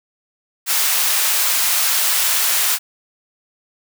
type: high-pass noise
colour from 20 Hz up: white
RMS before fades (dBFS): -17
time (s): 0.66-2.79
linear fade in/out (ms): 50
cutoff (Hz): 840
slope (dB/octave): 12
effects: none